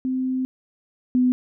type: tone pair in turn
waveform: sine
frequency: 258.5 / 251.3 Hz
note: C4 / B3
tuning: -21 / +30 cents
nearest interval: unison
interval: 49 cents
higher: first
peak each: -21 / -15 dBFS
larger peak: second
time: 0.05-0.45 / 1.15-1.32 s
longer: first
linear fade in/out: 0 ms
effects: none